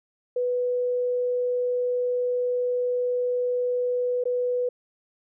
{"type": "tone with dropouts", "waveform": "sine", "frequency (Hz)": 493.9, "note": "B4", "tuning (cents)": 0, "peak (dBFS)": -22, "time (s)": [0.36, 4.69], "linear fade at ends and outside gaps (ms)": 5, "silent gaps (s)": [4.239, 4.254], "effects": []}